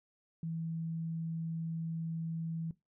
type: tone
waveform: sine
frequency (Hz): 163.7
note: E3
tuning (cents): -12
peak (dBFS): -35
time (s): 0.43-2.71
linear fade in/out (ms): 2
effects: noise-tail reverb RT60 0.2 s tail -18 dB re dry